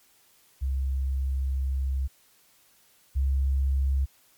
sine tone pair in turn, 66.8 / 67.62 Hz, C2 / C#2, +36 / -42 cents, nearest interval unison, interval 22 cents, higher second, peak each -24 / -21 dBFS, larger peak second, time 0.61-2.08 / 3.15-4.06 s, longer first, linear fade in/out 20 ms, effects white hiss -61 dBFS RMS until 4.37 s + MP3 96 kbps

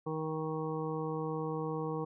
harmonic tone, 157.4 Hz, D#3, 20 cents sharp, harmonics 1 / 2 / 3 / 5 / 6 / 7, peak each -38 / -40 / -37 / -45 / -46 / -44 dBFS, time 0.06-2.05 s, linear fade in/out 10 ms, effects none

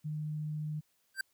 sine tone, 152.4 Hz, D#3, 36 cents flat, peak -34 dBFS, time 0.04-0.81 s, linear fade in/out 20 ms
square tone with exponential growth, 1568 Hz, G6, in tune, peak -29 dBFS, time 1.14-1.21 s, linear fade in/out 5 ms, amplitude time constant 15 ms
effects white hiss -74 dBFS RMS until 1.33 s

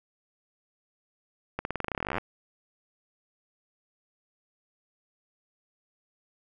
accelerating click train, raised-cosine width 0.5 ms, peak -15 dBFS, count 23, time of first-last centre 1.59-2.183 s, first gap 61 ms, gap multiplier 0.91, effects none

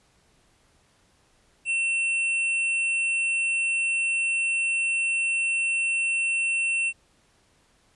triangle tone with tanh clipping, 2700 Hz, E7, 41 cents sharp, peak -24 dBFS, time 1.65-6.93 s, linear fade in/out 50 ms, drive 17 dB, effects pink hiss -63 dBFS RMS until 7.95 s + resampled to 24000 Hz

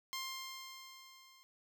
10% pulse tone with level ramp, 1057 Hz, C6, 17 cents sharp, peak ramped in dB -30 to -53 dBFS, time 0.13-1.43 s, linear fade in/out 0 ms, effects none

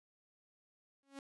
sawtooth tone with exponential growth, 275.4 Hz, C#4, 11 cents flat, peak -39 dBFS, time 1.03-1.19 s, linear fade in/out 1 ms, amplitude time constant 33 ms, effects resampled to 24000 Hz

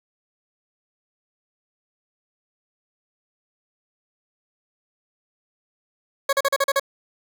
20% pulse tone bursts, 552 Hz, C#5, 7 cents flat, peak -12 dBFS, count 7, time 6.29-6.797 s, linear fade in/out 5 ms, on 39 ms, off 39 ms, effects none

